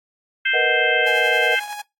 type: harmonic tone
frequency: 523.3 Hz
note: C5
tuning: in tune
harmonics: 3 / 4 / 5 / 6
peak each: -20 / -22 / -24 / -26 dBFS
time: 0.45-1.6 s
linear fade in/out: 10 ms
type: chord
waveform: sine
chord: B major seventh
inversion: third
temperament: equal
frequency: 466.2 / 493.9 / 622.3 / 740 Hz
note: A#4 / B4 / D#5 / F#5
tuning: 0 / 0 / 0 / 0 cents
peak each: -25 dBFS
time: 0.53-1.56 s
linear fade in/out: 20 ms
type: tone with tremolo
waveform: sawtooth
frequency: 830.6 Hz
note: G#5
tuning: in tune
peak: -23 dBFS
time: 1.06-1.82 s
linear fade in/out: 10 ms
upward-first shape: sine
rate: 11 Hz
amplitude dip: 45%
effects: noise-tail reverb RT60 0.2 s tail -23 dB re dry + AAC 64 kbps